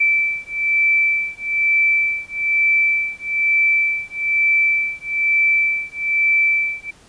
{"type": "beating tone pair", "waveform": "sine", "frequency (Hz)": [2326, 2327.1], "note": ["D7", "D7"], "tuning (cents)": [-17, -16], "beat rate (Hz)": 1.1, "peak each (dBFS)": -18, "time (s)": [0, 6.91], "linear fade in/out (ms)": 10, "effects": ["pink hiss -49 dBFS RMS until 7.08 s", "resampled to 22050 Hz"]}